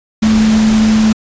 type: tone in noise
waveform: sine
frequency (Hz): 218.1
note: A3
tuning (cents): -15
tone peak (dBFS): -7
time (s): 0.22-1.13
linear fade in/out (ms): 10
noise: pink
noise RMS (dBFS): -20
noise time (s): 0.22-1.13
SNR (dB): +10
effects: resampled to 16000 Hz